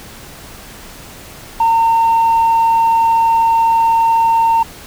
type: tone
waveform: sine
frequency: 912 Hz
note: A#5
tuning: 38 cents flat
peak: -7 dBFS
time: 1.6-4.63 s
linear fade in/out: 5 ms
effects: tanh soft clip ceiling -7 dBFS + pink hiss -35 dBFS RMS until 4.86 s